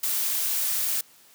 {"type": "noise", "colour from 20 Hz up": "blue", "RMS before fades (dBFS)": -26, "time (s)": [0.03, 1.01], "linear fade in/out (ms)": 5, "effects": ["white hiss -55 dBFS RMS until 1.34 s", "high-pass 100 Hz 12 dB/octave"]}